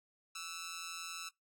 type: tone with amplitude modulation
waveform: 10% pulse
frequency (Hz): 1318.5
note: E6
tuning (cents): 0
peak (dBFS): -31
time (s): 0.35-1.29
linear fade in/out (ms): 5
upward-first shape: sine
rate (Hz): 171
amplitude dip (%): 75
effects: noise-tail reverb RT60 0.2 s tail -26 dB re dry + AAC 64 kbps